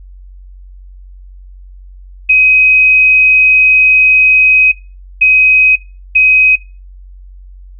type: tone bursts at uneven times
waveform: sine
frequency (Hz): 2525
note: D#7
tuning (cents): +25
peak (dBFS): -3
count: 3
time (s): 2.29-4.72 / 5.21-5.76 / 6.15-6.56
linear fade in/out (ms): 10
effects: noise-tail reverb RT60 0.3 s tail -22 dB re dry + added 46 Hz sine -31 dBFS peak until 7.79 s